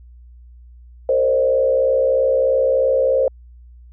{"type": "tone with frequency modulation", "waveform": "sine", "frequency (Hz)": 530, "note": "C5", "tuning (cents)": 22, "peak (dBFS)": -13, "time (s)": [1.09, 3.28], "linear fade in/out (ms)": 2, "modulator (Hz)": 63.1, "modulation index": 0.88, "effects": ["added 60 Hz sine -40 dBFS peak until 3.92 s"]}